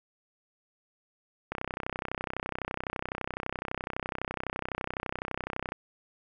click train, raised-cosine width 0.5 ms, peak -17 dBFS, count 135, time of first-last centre 1.52-5.721 s, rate 31.9 Hz, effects none

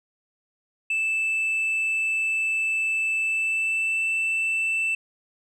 sine tone with pitch glide, 2637 to 2657 Hz, E7 to E7, 0 to +13 cents, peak -19 dBFS, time 0.9-4.95 s, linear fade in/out 5 ms, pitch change +13 cents, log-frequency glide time 3.2-4.05 s, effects tanh soft clip ceiling -21 dBFS

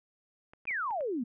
clicks, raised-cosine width 0.5 ms, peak -36 dBFS, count 5, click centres 0.535 / 0.654 / 0.709 / 0.908 / 1.008 s
sine exponential sweep, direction down, 2555 to 220 Hz, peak -30 dBFS, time 0.67-1.24 s, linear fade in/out 10 ms
effects none

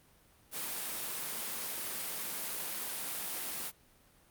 white high-pass noise, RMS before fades -38 dBFS, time 0.51-3.72 s, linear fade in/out 50 ms, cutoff 150 Hz, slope 24 dB/octave, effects pink hiss -64 dBFS RMS until 4.3 s + Opus 32 kbps

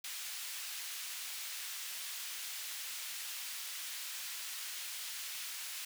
pink high-pass noise, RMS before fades -43 dBFS, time 0.04-5.85 s, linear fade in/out 5 ms, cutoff 2400 Hz, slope 12 dB/octave, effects none

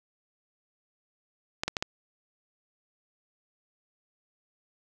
clicks, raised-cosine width 0.2 ms, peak -11 dBFS, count 4, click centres 1.635 / 1.68 / 1.768 / 1.825 s, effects none

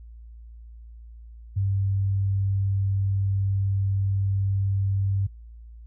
sine tone, 98 Hz, G2, in tune, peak -21 dBFS, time 1.56-5.27 s, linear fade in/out 10 ms, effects noise-tail reverb RT60 0.2 s tail -23 dB re dry + added 57 Hz sine -41 dBFS peak until 5.86 s

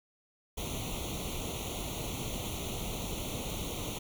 pink noise with comb filter, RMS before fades -37 dBFS, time 0.57-3.99 s, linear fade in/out 10 ms, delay 0.3 ms, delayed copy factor +1, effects none

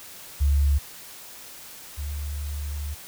sine tone pair in turn, 70.9 / 72.85 Hz, C#2 / D2, +40 / -13 cents, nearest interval unison, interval 47 cents, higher second, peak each -17 / -28 dBFS, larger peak first, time 0.4-0.79 / 1.97-2.95 s, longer second, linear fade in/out 20 ms, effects white hiss -43 dBFS RMS until 3.07 s

